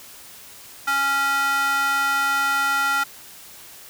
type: tone with high-pass filter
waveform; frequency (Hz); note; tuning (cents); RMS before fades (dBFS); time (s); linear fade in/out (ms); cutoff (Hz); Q
square; 277.2; C#4; 0; -21; 0.87-3.04; 10; 1200; 9.6
effects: white hiss -43 dBFS RMS until 3.89 s